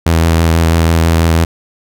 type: tone with vibrato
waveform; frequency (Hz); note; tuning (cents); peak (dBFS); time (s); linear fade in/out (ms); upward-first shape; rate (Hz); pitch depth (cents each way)
sawtooth; 82.41; E2; 0; -4; 0.06-1.45; 5; sine; 6.1; 20
effects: none

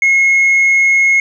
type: tone with tanh clipping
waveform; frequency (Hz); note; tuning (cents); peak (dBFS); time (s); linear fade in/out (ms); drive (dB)
sine; 2166; C#7; -41; -8; 0.02-1.2; 2; 1
effects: none

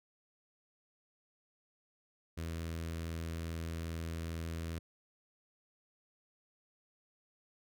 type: tone with notch filter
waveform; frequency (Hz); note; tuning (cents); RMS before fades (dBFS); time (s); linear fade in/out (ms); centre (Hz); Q
sawtooth; 82.41; E2; 0; -40; 2.37-4.79; 10; 830; 1.6
effects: none

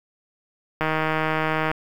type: click train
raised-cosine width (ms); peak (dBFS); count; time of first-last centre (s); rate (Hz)
0.5; -8; 143; 0.81-1.714; 157
effects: 7-bit

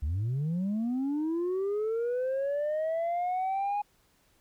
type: linear sweep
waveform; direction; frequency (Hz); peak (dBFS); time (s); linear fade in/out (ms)
sine; up; 66.5 to 830.6; -25; 0.02-3.82; 10
effects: tanh soft clip ceiling -26 dBFS + pink hiss -67 dBFS RMS until 4.4 s

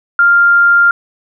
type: tone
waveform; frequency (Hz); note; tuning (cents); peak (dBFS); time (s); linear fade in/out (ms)
sine; 1396.9; F6; 0; -5; 0.19-0.91; 2
effects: none

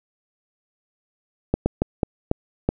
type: slowing click train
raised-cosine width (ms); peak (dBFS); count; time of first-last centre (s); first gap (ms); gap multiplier
2; -5; 6; 1.54-2.69; 120; 1.33
effects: none

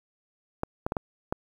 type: clicks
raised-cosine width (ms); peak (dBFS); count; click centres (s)
1; -13; 5; 0.634 / 0.865 / 0.921 / 0.968 / 1.325
effects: 8-bit

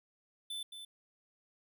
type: tone with echo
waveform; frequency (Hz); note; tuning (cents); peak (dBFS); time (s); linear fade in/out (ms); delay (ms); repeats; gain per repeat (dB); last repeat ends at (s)
square; 3520; A7; 0; -39; 0.5-0.63; 5; 220; 1; -7; 0.85
effects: none

